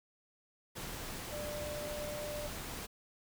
sine tone in noise, 594 Hz, D5, 20 cents sharp, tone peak -40 dBFS, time 1.31-2.48 s, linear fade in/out 20 ms, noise pink, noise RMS -43 dBFS, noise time 0.75-2.87 s, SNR 0 dB, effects none

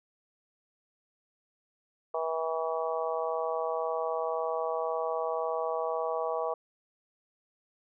harmonic tone, 161.9 Hz, E3, 31 cents flat, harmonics 3 / 4 / 5 / 6 / 7, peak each -33 / -33 / -37 / -39 / -37 dBFS, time 2.14-6.54 s, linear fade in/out 5 ms, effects none

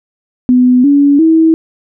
sine tone with pitch steps, 250.3 / 284.2 / 322.7 Hz, B3 / C#4 / E4, +23 / +43 / -37 cents, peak -4 dBFS, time 0.49-1.54 s, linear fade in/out 0 ms, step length 350 ms, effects none

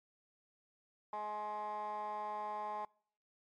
15% pulse tone with band-pass filter, 210.6 Hz, G#3, 24 cents sharp, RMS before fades -41 dBFS, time 1.13-2.85 s, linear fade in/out 2 ms, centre 950 Hz, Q 9, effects noise-tail reverb RT60 0.6 s tail -26 dB re dry + MP3 64 kbps

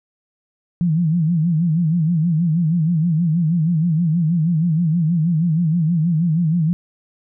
sine tone with vibrato, 164.81 Hz, E3, in tune, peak -14 dBFS, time 0.81-6.73 s, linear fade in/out 0 ms, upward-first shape sine, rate 6.3 Hz, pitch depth 130 cents each way, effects none

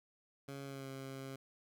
15% pulse tone with pitch glide, 138.59 to 134.64 Hz, C#3 to C3, 0 to +50 cents, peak -38 dBFS, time 0.48-1.36 s, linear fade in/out 5 ms, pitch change -50 cents, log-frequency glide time 0.64-0.88 s, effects none

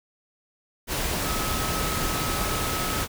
sine tone in noise, 1284 Hz, E6, 46 cents flat, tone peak -33 dBFS, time 1.23-3.06 s, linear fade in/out 50 ms, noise pink, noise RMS -27 dBFS, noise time 0.87-3.08 s, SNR -9 dB, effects none

